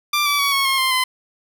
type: tone with pitch steps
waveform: 15% pulse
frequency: 1182 / 1154.3 / 1127.3 / 1100.9 / 1075.2 / 1050 / 1025.4 Hz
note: D6 / D6 / C#6 / C#6 / C6 / C6 / C6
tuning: +11 / -30 / +29 / -12 / +47 / +6 / -35 cents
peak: -10 dBFS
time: 0.13-1.04 s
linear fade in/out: 5 ms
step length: 130 ms
effects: none